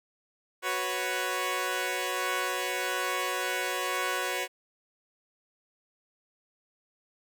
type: chord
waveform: 10% pulse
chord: F# suspended fourth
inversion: none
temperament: equal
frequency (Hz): 370 / 493.9 / 554.4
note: F#4 / B4 / C#5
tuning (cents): 0 / 0 / 0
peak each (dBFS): -25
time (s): 0.62-4.48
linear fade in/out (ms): 50
effects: none